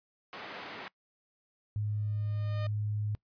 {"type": "band-pass noise", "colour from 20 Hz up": "white", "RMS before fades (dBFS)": -44, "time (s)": [0.33, 0.88], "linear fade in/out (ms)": 0, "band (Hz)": [180, 2200], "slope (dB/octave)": 12}
{"type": "tone", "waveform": "sine", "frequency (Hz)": 105.1, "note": "G#2", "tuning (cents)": 21, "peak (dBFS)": -30, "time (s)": [1.76, 3.15], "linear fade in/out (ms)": 0}
{"type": "tone with exponential growth", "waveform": "sawtooth", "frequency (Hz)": 610, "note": "D#5", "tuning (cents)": -34, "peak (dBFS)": -34, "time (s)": [1.84, 2.67], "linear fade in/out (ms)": 5, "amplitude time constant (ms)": 180}
{"effects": ["noise-tail reverb RT60 0.1 s tail -22 dB re dry", "resampled to 11025 Hz"]}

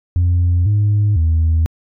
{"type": "tone with pitch steps", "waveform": "sine", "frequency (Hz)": [87.8, 103.8, 80.7], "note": ["F2", "G#2", "E2"], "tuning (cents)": [10, 0, -36], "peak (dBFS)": -9, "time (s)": [0.16, 1.66], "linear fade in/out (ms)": 0, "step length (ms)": 500, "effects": ["tanh soft clip ceiling -9 dBFS"]}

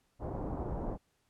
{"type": "low-pass noise", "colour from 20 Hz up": "pink", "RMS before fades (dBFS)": -37, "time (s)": [0.19, 0.98], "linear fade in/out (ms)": 50, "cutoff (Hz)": 880, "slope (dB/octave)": 24, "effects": ["pink hiss -75 dBFS RMS until 1.29 s", "low-pass 12000 Hz 12 dB/octave"]}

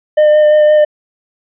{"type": "tone with vibrato", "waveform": "triangle", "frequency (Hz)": 605, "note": "D#5", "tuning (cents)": -49, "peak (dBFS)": -3, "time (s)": [0.17, 0.85], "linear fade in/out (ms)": 10, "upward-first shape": "sine", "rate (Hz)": 5.8, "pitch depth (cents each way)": 12, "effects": ["resampled to 8000 Hz"]}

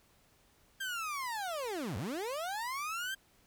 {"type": "linear two-way sweep", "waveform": "30% pulse", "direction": "down then up", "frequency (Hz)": [1600, 82, 1600], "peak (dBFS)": -33, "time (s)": [0.8, 3.15], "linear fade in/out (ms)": 10, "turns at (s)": 1.97, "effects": ["pink hiss -67 dBFS RMS until 3.46 s"]}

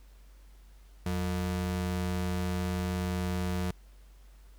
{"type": "ring-modulated tone", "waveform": "square", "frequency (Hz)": 133.9, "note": "C3", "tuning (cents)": 40, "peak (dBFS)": -27, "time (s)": [1.06, 3.71], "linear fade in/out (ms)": 2, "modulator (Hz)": 50.4, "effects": ["added 48 Hz sine -51 dBFS peak until 4.58 s", "pink hiss -65 dBFS RMS until 4.58 s"]}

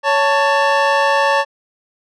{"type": "tone pair together", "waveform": "25% pulse", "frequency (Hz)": [558.8, 887], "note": ["C#5", "A5"], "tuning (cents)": [14, 14], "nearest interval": "minor sixth", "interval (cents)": 800, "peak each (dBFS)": -11, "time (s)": [0.03, 1.45], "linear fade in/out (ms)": 50, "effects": ["low-pass 4000 Hz 12 dB/octave"]}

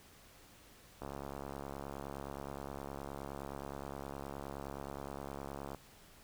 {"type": "click train", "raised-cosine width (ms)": 1, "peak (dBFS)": -29, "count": 330, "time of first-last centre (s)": [1.02, 5.747], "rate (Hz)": 69.6, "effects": ["pink hiss -60 dBFS RMS until 6.23 s"]}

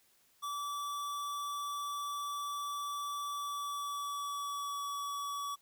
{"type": "tone with pitch glide", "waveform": "square", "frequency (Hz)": [1155, 1139.1], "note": ["D6", "C#6"], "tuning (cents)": [-29, 47], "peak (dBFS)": -37, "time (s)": [0.42, 5.56], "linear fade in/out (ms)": 20, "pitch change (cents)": -24, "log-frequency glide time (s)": [3.27, 4.86], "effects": ["white hiss -69 dBFS RMS until 5.61 s"]}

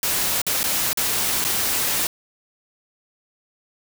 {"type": "noise with dropouts", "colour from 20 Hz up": "white", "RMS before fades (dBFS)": -22, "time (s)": [0.03, 2.07], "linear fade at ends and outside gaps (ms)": 1, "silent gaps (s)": [[0.417, 0.466], [0.631, 0.64], [0.931, 0.973], [1.442, 1.449]], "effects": []}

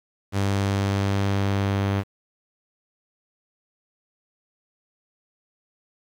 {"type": "tone with low-pass filter sweep", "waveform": "sawtooth", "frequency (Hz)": 99, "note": "G2", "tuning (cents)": 18, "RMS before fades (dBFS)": -23, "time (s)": [0.32, 2.04], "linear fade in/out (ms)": 50, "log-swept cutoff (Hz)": [9700, 3200], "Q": 0.72, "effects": ["8-bit"]}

